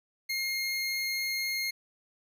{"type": "tone", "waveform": "25% pulse", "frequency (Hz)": 2137, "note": "C7", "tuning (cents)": 36, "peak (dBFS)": -26, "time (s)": [0.29, 1.71], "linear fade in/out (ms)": 10, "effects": []}